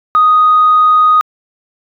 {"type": "tone", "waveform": "sine", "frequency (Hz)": 1245, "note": "D#6", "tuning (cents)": 1, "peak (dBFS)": -4, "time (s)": [0.15, 1.21], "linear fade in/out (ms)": 0, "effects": ["tanh soft clip ceiling -1 dBFS"]}